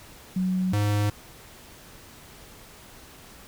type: tone pair in turn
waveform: sine / square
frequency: 185.2 / 103.61 Hz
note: F#3 / G#2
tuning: +2 / -4 cents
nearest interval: minor seventh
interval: 1006 cents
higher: first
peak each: -22 dBFS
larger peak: neither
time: 0.36-0.73 / 0.73-1.1 s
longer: neither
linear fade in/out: 5 ms
effects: pink hiss -48 dBFS RMS until 3.47 s